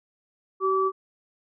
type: tone pair together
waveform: sine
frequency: 382.2 / 1154 Hz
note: G4 / D6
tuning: -44 / -31 cents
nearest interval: octave + perfect fifth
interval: 1913 cents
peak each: -23 dBFS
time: 0.6-0.92 s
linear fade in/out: 50 ms
effects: none